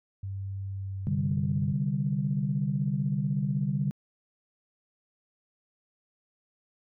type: tone with pitch glide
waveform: sine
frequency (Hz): 97.5 to 95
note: G2 to F#2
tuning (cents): -9 to +46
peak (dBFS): -32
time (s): 0.23-1.73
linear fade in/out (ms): 5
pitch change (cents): -45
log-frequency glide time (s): 0.7-1.48
type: chord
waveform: sine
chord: C suspended second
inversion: none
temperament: equal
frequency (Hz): 130.81 / 146.83 / 196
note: C3 / D3 / G3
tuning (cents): 0 / 0 / 0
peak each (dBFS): -31 / -28 / -30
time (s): 1.07-3.91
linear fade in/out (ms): 0
effects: tanh soft clip ceiling -15 dBFS

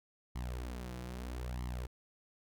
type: tone with flanger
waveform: sawtooth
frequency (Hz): 61.6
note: B1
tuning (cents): -4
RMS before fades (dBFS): -41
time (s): 0.35-1.87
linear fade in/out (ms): 10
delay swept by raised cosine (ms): 0.96 to 5.96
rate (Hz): 0.78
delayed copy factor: +0.8
effects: none

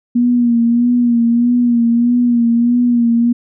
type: tone with vibrato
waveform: sine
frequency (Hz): 238.3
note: A#3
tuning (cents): +38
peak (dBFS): -9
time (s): 0.15-3.33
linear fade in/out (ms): 10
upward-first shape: sine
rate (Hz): 1.6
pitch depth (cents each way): 42
effects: none

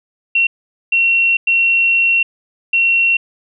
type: tone bursts at uneven times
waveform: sine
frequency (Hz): 2728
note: F7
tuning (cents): -41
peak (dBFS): -10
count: 4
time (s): 0.35-0.47 / 0.92-1.37 / 1.47-2.23 / 2.73-3.17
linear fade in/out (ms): 5
effects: none

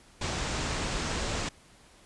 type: low-pass noise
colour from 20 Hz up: pink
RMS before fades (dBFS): -32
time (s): 0.21-1.49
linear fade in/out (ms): 5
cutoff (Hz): 8200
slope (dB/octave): 48
effects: pink hiss -57 dBFS RMS until 2.05 s + resampled to 24000 Hz

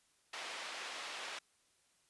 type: band-pass noise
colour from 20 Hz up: white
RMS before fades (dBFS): -45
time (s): 0.33-1.39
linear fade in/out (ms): 5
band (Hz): 520 to 3400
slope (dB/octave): 12
effects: white hiss -73 dBFS RMS until 2.09 s + resampled to 24000 Hz

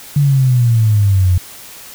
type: exponential sweep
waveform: sine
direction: down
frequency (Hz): 146.83 to 87.9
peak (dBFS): -8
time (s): 0.16-1.38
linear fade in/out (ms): 5
effects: white hiss -35 dBFS RMS until 1.94 s

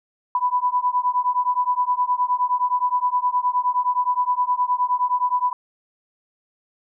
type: beating tone pair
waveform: sine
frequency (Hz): 987.8 / 997.4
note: B5 / B5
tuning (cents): 0 / +17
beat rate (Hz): 9.6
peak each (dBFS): -21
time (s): 0.35-5.53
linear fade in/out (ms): 2
effects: none

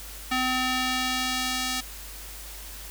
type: tone with band-pass filter sweep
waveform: square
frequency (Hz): 256.1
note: C4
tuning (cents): -37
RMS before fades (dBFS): -27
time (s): 0.31-1.81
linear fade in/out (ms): 10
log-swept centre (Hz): 2300 to 5500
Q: 0.7
effects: added 50 Hz sine -42 dBFS peak until 2.9 s + white hiss -42 dBFS RMS until 2.9 s

